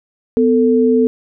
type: tone pair together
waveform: sine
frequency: 250 / 444.9 Hz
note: B3 / A4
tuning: +21 / +19 cents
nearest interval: minor seventh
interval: 998 cents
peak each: -12 dBFS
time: 0.37-1.07 s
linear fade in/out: 0 ms
effects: none